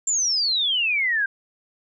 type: exponential sweep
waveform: sine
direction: down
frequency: 7400 to 1568 Hz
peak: -19 dBFS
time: 0.07-1.26 s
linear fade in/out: 5 ms
effects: none